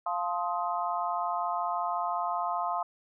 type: chord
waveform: sine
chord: F dominant seventh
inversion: none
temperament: just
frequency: 698.5 / 873.1 / 1047.7 / 1257.2 Hz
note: F5 / A5 / C6 / Eb6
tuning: 0 / -14 / +2 / +18 cents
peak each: -32 / -35 / -33 / -35 dBFS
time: 0.06-2.83 s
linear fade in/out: 5 ms
effects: none